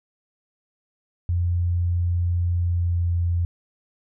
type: tone with pitch glide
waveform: sine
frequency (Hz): 87.31 to 86.36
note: F2 to F2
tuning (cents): 0 to -19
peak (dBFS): -19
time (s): 1.29-3.45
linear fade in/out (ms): 0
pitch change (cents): -19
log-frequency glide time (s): 2.56-3.11
effects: none